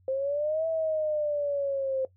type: exponential two-way sweep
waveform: sine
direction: up then down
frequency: 523.3 to 654 to 523.3 Hz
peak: -25 dBFS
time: 0.08-2.05 s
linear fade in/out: 2 ms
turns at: 0.67 s
effects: noise-tail reverb RT60 0.1 s tail -17 dB re dry + added 92 Hz sine -59 dBFS peak until 2.16 s